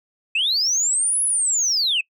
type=linear two-way sweep; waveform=sine; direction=up then down; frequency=2500 to 10600 to 2500 Hz; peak=-16 dBFS; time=0.35-2.01 s; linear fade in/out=5 ms; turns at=1.22 s; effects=noise-tail reverb RT60 0.1 s tail -24 dB re dry + tanh soft clip ceiling -14 dBFS